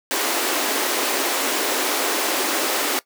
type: high-pass noise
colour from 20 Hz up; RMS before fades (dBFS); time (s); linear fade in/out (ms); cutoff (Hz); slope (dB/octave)
pink; -22; 0.11-2.99; 0; 270; 48
effects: noise-tail reverb RT60 0.1 s tail -19 dB re dry